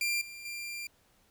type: tone with level steps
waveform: sawtooth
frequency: 2380 Hz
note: D7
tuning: 22 cents sharp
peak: -25 / -40 / -34 dBFS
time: 0.01-0.87 s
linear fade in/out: 2 ms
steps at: 0.21 / 0.45 s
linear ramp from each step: 5 ms
effects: pink hiss -67 dBFS RMS until 1.3 s